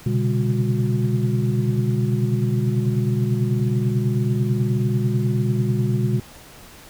sine tone cluster, 122.2 / 131.4 / 142.4 / 201.2 / 362.6 Hz, B2 / C3 / C#3 / G3 / F#4, -18 / +8 / +47 / +45 / -35 cents, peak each -20 / -29 / -25 / -24 / -29 dBFS, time 0.06-6.2 s, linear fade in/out 5 ms, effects pink hiss -44 dBFS RMS until 6.89 s

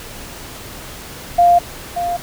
sine tone with echo, 698.5 Hz, F5, in tune, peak -7 dBFS, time 1.38-1.59 s, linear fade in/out 10 ms, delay 580 ms, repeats 1, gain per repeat -10 dB, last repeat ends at 2.17 s, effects pink hiss -33 dBFS RMS until 2.22 s

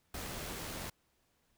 pink noise with amplitude modulation, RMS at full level -41 dBFS, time 0.14-0.9 s, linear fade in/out 5 ms, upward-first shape sine, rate 84.2 Hz, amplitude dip 25%, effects pink hiss -75 dBFS RMS until 1.57 s

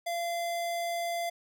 square tone, 686 Hz, F5, 31 cents flat, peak -31 dBFS, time 0.06-1.3 s, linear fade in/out 10 ms, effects none

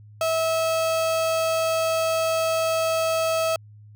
35% pulse tone, 649 Hz, E5, 27 cents flat, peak -19 dBFS, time 0.21-3.56 s, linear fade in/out 2 ms, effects added 105 Hz sine -44 dBFS peak until 3.95 s

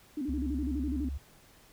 sine tone with vibrato, 277.2 Hz, C#4, in tune, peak -31 dBFS, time 0.17-1.09 s, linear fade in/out 5 ms, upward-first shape square, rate 12 Hz, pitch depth 140 cents each way
sine tone, 69.3 Hz, C#2, in tune, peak -33 dBFS, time 0.28-1.18 s, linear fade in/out 10 ms
effects pink hiss -59 dBFS RMS until 1.72 s

